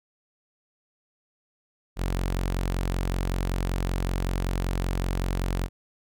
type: tone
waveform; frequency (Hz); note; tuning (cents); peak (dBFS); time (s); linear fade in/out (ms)
sawtooth; 45.26; F#1; -37; -21; 1.96-5.69; 50
effects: none